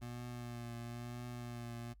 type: tone with vibrato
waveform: 25% pulse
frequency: 120 Hz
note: B2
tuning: 49 cents flat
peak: -40 dBFS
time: 0.01-1.94 s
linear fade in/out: 20 ms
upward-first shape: triangle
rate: 1 Hz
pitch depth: 31 cents each way
effects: noise-tail reverb RT60 0.1 s tail -20 dB re dry + added 50 Hz sine -58 dBFS peak until 2 s